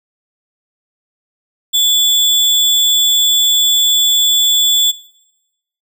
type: tone with sample-and-hold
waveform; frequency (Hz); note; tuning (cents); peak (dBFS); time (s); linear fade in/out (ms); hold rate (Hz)
sine; 3453; A7; -33; -9; 1.73-4.92; 20; 11025
effects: noise-tail reverb RT60 0.9 s tail -17 dB re dry